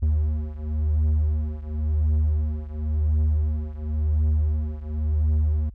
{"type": "beating tone pair", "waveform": "triangle", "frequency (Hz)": [76, 76.94], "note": ["D#2", "D#2"], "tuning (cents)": [-40, -19], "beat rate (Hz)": 0.94, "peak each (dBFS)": [-20, -23], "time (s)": [0.02, 5.7], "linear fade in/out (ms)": 10, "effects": ["added 50 Hz sine -40 dBFS peak until 5.74 s"]}